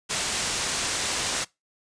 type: low-pass noise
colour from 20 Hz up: white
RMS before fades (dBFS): -28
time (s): 0.09-1.45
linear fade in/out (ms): 20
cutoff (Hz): 8700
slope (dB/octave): 24
effects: noise-tail reverb RT60 0.2 s tail -22 dB re dry + resampled to 22050 Hz